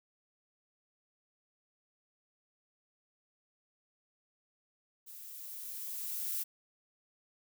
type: noise with level ramp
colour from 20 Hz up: violet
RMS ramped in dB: -50 to -35 dBFS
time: 5.06-6.44 s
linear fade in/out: 20 ms
effects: none